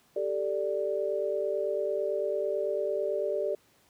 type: chord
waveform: sine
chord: G suspended second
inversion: none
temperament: just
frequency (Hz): 392 / 441 / 588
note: G4 / A4 / D5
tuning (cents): 0 / +4 / +2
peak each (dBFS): -32 / -33 / -30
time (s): 0.16-3.55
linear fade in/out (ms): 5
effects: pink hiss -64 dBFS RMS until 3.89 s + high-pass 100 Hz 12 dB/octave